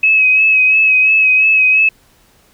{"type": "tone with vibrato", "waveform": "sine", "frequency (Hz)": 2558, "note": "D#7", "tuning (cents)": 47, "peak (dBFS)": -7, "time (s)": [0.03, 1.89], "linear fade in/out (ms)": 5, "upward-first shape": "sine", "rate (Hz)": 2.9, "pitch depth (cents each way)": 32, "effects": ["pink hiss -51 dBFS RMS until 2.53 s"]}